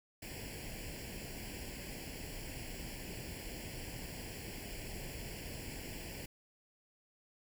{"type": "noise with comb filter", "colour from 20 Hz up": "pink", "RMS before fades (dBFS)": -45, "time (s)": [0.22, 6.26], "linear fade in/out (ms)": 5, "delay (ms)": 0.4, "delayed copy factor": 0.85, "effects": []}